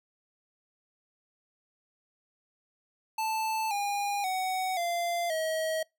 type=tone with pitch steps; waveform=square; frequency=880 / 811.6 / 748.6 / 690.4 / 636.8 Hz; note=A5 / G#5 / F#5 / F5 / D#5; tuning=0 / -40 / +20 / -20 / +40 cents; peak=-29 dBFS; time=3.18-5.83 s; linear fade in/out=5 ms; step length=530 ms; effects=noise-tail reverb RT60 0.2 s tail -25 dB re dry